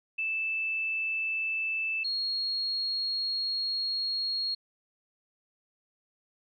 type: tone pair in turn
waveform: sine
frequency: 2637 / 4291 Hz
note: E7 / C8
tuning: 0 / +43 cents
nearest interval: minor sixth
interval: 843 cents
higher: second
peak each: -28 dBFS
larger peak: neither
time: 0.18-2.04 / 2.04-4.55 s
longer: second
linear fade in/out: 10 ms
effects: none